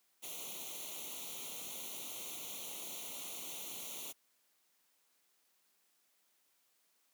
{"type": "noise with comb filter", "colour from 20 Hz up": "white", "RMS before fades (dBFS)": -45, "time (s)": [0.22, 4.13], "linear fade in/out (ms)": 20, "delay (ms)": 0.3, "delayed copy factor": 0.9, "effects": ["white hiss -75 dBFS RMS until 7.13 s", "high-pass 200 Hz 12 dB/octave"]}